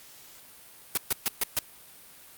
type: noise bursts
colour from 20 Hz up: white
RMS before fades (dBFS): -25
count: 5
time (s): 0.95-1.59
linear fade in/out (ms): 2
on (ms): 24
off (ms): 130
effects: white hiss -51 dBFS RMS until 2.37 s + Opus 48 kbps